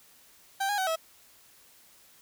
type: tone with pitch steps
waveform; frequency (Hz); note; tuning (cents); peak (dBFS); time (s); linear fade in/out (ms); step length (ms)
30% pulse; 782 / 820 / 756 / 648; G5 / G#5 / F#5 / E5; -4 / -22 / +37 / -30; -24; 0.6-0.96; 10; 90
effects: white hiss -58 dBFS RMS until 2.21 s